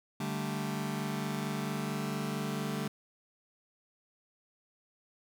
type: chord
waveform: sawtooth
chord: D suspended fourth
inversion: none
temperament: just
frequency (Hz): 146.83 / 195.78 / 220.2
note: D3 / G3 / A3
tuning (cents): 0 / -2 / +2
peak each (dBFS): -33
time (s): 0.2-2.88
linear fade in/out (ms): 5
effects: none